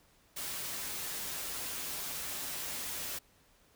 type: noise with comb filter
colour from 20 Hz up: white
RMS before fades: -39 dBFS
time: 0.36-3.19 s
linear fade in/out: 10 ms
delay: 9.2 ms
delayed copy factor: -0.5
effects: pink hiss -66 dBFS RMS until 3.75 s